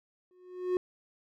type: tone with exponential growth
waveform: triangle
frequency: 363.7 Hz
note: F#4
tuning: 30 cents flat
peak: -21 dBFS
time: 0.31-0.77 s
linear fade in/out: 1 ms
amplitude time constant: 100 ms
effects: none